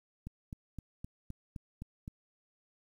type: click train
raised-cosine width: 5 ms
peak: -29 dBFS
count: 8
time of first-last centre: 0.27-2.079 s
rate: 3.87 Hz
effects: 10-bit